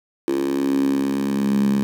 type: tone with high-pass filter sweep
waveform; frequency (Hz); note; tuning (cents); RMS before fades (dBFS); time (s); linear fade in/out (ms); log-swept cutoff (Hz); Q
10% pulse; 68.7; C#2; -15; -20; 0.28-1.83; 0; 330 to 190; 7.3
effects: none